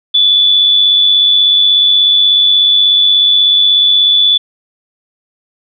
sine tone with amplitude modulation, 3462 Hz, A7, 29 cents flat, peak -4 dBFS, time 0.14-4.38 s, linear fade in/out 10 ms, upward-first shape sine, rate 96.5 Hz, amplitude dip 35%, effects none

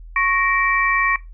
sine tone cluster, 1102 / 1870 / 2321 Hz, C#6 / A#6 / D7, -11 / +5 / -21 cents, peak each -20 dBFS, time 0.16-1.16 s, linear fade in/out 2 ms, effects noise-tail reverb RT60 0.2 s tail -19 dB re dry + added 41 Hz sine -35 dBFS peak until 1.33 s

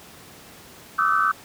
sine tone cluster, 1160 / 1257 / 1327 / 1526 Hz, D6 / D#6 / E6 / G6, -22 / +17 / +11 / -47 cents, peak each -23 dBFS, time 0.98-1.32 s, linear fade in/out 10 ms, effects pink hiss -45 dBFS RMS until 1.44 s + high-pass 100 Hz 12 dB/octave

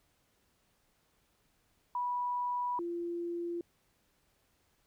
sine tone pair in turn, 980 / 343.9 Hz, B5 / F4, -14 / -27 cents, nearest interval octave + tritone, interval 1813 cents, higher first, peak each -31 / -34 dBFS, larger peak first, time 1.95-2.79 / 2.79-3.61 s, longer first, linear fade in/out 2 ms, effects pink hiss -73 dBFS RMS until 4.86 s

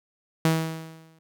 sawtooth tone with exponential decay, 161.3 Hz, E3, 37 cents flat, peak -13 dBFS, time 0.45-1.19 s, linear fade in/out 2 ms, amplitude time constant 160 ms, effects none

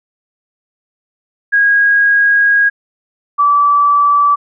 sine tone pair in turn, 1641 / 1156.1 Hz, G#6 / D6, -21 / -28 cents, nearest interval tritone, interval 607 cents, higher first, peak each -7 dBFS, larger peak neither, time 1.52-2.7 / 3.38-4.36 s, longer first, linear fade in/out 20 ms, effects none

